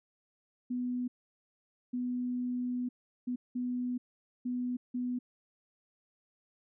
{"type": "tone bursts at uneven times", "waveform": "sine", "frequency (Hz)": 247.7, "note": "B3", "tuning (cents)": 5, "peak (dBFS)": -31, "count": 6, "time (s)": [[0.7, 1.08], [1.93, 2.89], [3.27, 3.36], [3.55, 3.98], [4.45, 4.77], [4.94, 5.19]], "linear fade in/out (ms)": 10, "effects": []}